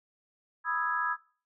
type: chord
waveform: sine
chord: E major seventh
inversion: second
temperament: equal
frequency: 987.8 / 1244.5 / 1318.5 / 1661.2 Hz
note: B5 / D#6 / E6 / G#6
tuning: 0 / 0 / 0 / 0 cents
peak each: -34 / -34 / -34 / -31 dBFS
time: 0.64-1.17 s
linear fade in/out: 50 ms
effects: noise-tail reverb RT60 0.4 s tail -21 dB re dry